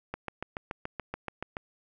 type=click train; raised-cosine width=0.5 ms; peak=-19 dBFS; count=11; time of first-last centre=0.14-1.569 s; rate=7 Hz; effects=none